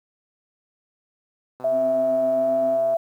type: click train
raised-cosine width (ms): 1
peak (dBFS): -26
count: 171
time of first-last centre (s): 1.6-2.939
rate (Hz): 127
type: tone with pitch glide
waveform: sine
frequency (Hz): 656 to 664.8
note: E5 to E5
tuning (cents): -9 to +15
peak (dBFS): -18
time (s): 1.64-2.97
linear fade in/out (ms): 5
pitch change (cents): +24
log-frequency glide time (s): 2.31-2.51
type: tone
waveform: triangle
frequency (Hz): 261.6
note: C4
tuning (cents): 0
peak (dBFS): -28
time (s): 1.71-2.78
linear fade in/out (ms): 50
effects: high-pass 150 Hz 12 dB/octave + 9-bit